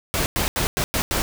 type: noise bursts at uneven times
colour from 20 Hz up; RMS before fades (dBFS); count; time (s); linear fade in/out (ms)
pink; -22; 6; 0.14-0.26 / 0.36-0.48 / 0.56-0.67 / 0.77-0.84 / 0.94-1.02 / 1.11-1.22; 0
effects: none